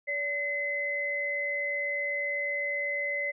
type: tone pair together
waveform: sine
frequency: 572.6 / 2042 Hz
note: D5 / C7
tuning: -44 / -43 cents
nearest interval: octave + minor seventh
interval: 2201 cents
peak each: -35 / -29 dBFS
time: 0.07-3.32 s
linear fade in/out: 20 ms
effects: none